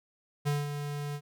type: tone with ADSR envelope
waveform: square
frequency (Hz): 145.3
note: D3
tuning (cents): -18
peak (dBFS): -26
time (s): 0.45-1.21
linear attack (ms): 24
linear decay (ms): 190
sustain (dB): -8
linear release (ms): 61
effects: none